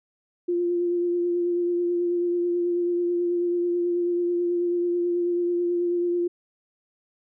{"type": "tone with vibrato", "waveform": "sine", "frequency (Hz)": 349.2, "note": "F4", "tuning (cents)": 0, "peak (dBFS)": -21, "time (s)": [0.48, 6.28], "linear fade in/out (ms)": 10, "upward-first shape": "triangle", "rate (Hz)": 9.2, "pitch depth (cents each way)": 22, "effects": []}